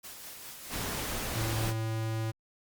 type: noise with tremolo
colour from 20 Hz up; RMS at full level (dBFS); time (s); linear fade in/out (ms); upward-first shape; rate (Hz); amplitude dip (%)
white; -44; 0.03-1.27; 20; sine; 5; 30
type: noise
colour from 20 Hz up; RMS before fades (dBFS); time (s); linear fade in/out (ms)
pink; -35; 0.69-1.74; 50
type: tone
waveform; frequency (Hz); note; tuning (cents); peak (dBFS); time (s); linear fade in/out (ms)
square; 111.4; A2; +22; -31; 1.35-2.32; 20
effects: Opus 48 kbps